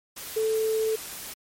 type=tone in noise; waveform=sine; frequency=440 Hz; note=A4; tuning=in tune; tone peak=-22 dBFS; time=0.36-0.96 s; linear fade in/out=10 ms; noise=white; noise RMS=-38 dBFS; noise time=0.16-1.34 s; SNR=+13 dB; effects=MP3 64 kbps